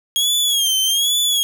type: tone with vibrato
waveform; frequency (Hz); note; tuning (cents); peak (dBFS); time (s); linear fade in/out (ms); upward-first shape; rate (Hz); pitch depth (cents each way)
sawtooth; 3274; G#7; -25; -12; 0.16-1.43; 0; sine; 1.2; 100
effects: none